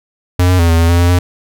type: tone with pitch steps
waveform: square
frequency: 89.7 / 91.2 / 84.5 / 82.7 / 83.6 / 86.1 / 87.1 / 88.9 Hz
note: F2 / F#2 / E2 / E2 / E2 / F2 / F2 / F2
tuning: +47 / -24 / +43 / +6 / +25 / -24 / -4 / +31 cents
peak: -8 dBFS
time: 0.39-1.19 s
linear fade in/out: 5 ms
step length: 100 ms
effects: none